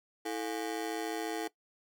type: ring-modulated tone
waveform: 30% pulse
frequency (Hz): 383.8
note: G4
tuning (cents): -37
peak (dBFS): -28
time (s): 0.25-1.48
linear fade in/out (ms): 10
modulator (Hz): 57.1
effects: noise-tail reverb RT60 0.1 s tail -19 dB re dry